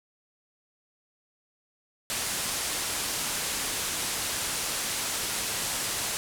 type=low-pass noise; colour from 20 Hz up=white; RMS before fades=-31 dBFS; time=2.1-6.17 s; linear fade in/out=0 ms; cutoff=11000 Hz; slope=24 dB/octave; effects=none